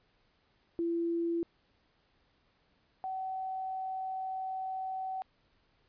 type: tone pair in turn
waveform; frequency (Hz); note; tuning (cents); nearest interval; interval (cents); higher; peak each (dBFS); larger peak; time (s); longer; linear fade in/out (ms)
sine; 337.5 / 757.7; E4 / F#5; +41 / +41; octave + major second; 1400; second; -29 / -34; first; 0.79-1.43 / 3.04-5.22; second; 0
effects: pink hiss -71 dBFS RMS until 5.88 s + resampled to 11025 Hz